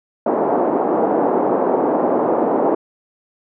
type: band-pass noise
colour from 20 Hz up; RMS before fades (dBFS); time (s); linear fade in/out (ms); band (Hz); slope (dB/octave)
pink; -17; 0.26-2.75; 5; 270 to 880; 24
effects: none